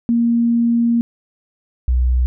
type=tone pair in turn; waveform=sine; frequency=234.3 / 62.27 Hz; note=A#3 / B1; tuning=+9 / +15 cents; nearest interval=octave + major seventh; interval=2294 cents; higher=first; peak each=-12 dBFS; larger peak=neither; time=0.09-1.01 / 1.88-2.26 s; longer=first; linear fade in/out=0 ms; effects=none